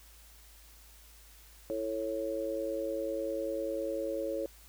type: chord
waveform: sine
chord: A major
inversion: second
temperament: just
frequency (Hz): 330 / 440 / 550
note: E4 / A4 / C#5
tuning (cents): +2 / 0 / -14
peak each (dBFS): -38 / -38 / -34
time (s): 1.7-4.46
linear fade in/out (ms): 0
effects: added 54 Hz sine -56 dBFS peak until 4.68 s + white hiss -58 dBFS RMS until 4.68 s

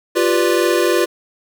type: chord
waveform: square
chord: G dominant seventh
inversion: third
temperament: equal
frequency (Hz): 349.2 / 392 / 493.9 / 587.3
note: F4 / G4 / B4 / D5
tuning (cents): 0 / 0 / 0 / 0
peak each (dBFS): -17 / -21 / -20 / -22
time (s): 0.15-1.06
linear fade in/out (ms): 20
effects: none

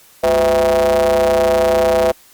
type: ring-modulated tone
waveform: square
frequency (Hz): 74.2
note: D2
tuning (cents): +18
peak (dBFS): -9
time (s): 0.23-2.12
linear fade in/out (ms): 10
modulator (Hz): 579
effects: white hiss -47 dBFS RMS until 2.33 s + Opus 48 kbps

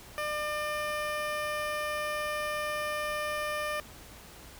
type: tone with notch filter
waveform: 15% pulse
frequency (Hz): 600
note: D5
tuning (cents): +37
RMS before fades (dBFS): -33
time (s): 0.18-3.8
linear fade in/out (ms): 0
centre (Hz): 6900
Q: 1.7
effects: added 60 Hz sine -58 dBFS peak until 4.59 s + pink hiss -50 dBFS RMS until 4.59 s

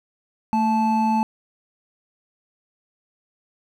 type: tone pair together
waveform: triangle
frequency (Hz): 222.7 / 872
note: A3 / A5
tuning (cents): +21 / -16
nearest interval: 2 octaves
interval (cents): 2363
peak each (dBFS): -18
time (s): 0.53-1.23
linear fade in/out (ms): 0
effects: none

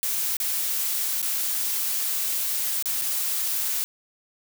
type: noise with dropouts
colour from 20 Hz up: blue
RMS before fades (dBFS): -26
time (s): 0.03-3.84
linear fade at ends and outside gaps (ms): 0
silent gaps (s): 0.368-0.401 / 1.217-1.227 / 2.825-2.857 / 3.014-3.019
effects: none

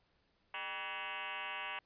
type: tone with frequency modulation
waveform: sine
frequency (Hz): 1864.7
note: A#6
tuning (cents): 0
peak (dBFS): -39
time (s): 0.54-1.79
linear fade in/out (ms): 2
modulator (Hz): 180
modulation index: 6.1
effects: pink hiss -75 dBFS RMS until 1.85 s + resampled to 11025 Hz

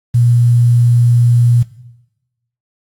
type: tone with quantisation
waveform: sine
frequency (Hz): 120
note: B2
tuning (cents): -49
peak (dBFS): -7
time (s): 0.14-1.63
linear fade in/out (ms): 10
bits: 6
effects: noise-tail reverb RT60 1.0 s tail -17 dB re dry + AAC 64 kbps

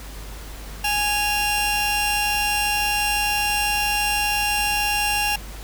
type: tone pair together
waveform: sawtooth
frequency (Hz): 830 / 2766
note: G#5 / F7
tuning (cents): -1 / -17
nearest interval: octave + major sixth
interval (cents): 2084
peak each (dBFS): -19 / -19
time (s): 0.84-5.36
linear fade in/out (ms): 5
effects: added 50 Hz sine -34 dBFS peak until 5.63 s + pink hiss -40 dBFS RMS until 5.63 s

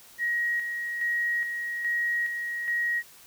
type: tone with tremolo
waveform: sine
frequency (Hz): 1894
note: A#6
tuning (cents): +27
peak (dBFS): -24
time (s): 0.18-3.03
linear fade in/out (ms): 50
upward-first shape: square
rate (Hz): 1.2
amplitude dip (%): 45
effects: white hiss -52 dBFS RMS until 3.26 s

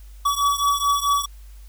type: beating tone pair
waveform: square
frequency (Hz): 1137 / 1141.6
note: C#6 / D6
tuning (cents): +44 / -49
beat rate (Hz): 4.6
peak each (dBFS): -21 / -23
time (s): 0.25-1.26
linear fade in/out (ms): 10
effects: added 50 Hz sine -39 dBFS peak until 1.68 s + white hiss -56 dBFS RMS until 1.68 s

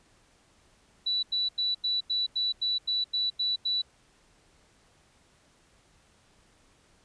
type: tone bursts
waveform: sine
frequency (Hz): 3951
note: B7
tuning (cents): 0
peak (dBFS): -25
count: 11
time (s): 1.06-3.82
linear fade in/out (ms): 10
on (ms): 170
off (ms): 89
effects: pink hiss -63 dBFS RMS until 7.04 s + resampled to 22050 Hz

